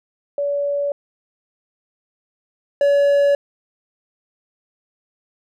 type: tone pair in turn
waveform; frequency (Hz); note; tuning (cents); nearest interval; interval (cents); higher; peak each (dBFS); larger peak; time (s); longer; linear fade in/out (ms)
sine / triangle; 571 / 567.8; D5 / C#5; -49 / +41; unison; 10; first; -18 / -10; second; 0.38-0.92 / 2.81-3.35; neither; 2
effects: none